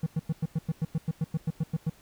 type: tone bursts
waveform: triangle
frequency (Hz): 159.6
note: D#3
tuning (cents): +44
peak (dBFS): -22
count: 15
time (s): 0.03-1.898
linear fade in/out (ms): 5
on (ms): 34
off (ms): 97
effects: pink hiss -58 dBFS RMS until 2.01 s